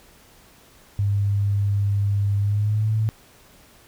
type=tone with pitch glide; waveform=sine; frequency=100.8 to 109.29 Hz; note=G2 to A2; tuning=+49 to -11 cents; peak=-18 dBFS; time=0.99-3.09 s; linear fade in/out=0 ms; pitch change=+140 cents; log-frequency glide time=2.4-2.92 s; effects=pink hiss -52 dBFS RMS until 3.87 s